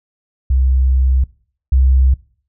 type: tone pair in turn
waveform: sine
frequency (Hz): 65 / 65.35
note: C2 / C2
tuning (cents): -11 / -1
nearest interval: unison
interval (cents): 10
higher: second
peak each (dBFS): -10 / -8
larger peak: second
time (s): 0.5-1.24 / 1.72-2.14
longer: first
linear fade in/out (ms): 5
effects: noise-tail reverb RT60 0.5 s tail -21 dB re dry